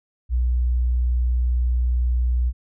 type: tone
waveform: sine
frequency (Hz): 61.1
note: B1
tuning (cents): -18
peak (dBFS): -17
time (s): 0.29-2.53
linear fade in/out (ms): 50
effects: none